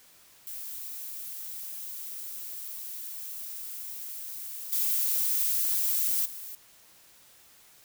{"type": "noise with level steps", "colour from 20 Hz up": "violet", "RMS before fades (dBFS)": [-39, -27, -41], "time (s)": [0.47, 6.55], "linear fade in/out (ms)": 0, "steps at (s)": [4.72, 6.25], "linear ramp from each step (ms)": 10, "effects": ["white hiss -57 dBFS RMS until 7.84 s"]}